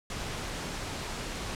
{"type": "noise", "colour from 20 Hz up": "pink", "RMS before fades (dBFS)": -36, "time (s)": [0.1, 1.55], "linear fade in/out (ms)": 2, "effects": ["low-pass 8000 Hz 12 dB/octave"]}